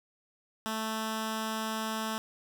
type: tone with notch filter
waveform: 10% pulse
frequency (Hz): 220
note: A3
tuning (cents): 0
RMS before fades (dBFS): -34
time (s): 0.66-2.18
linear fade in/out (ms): 0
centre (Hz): 510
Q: 1.2
effects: none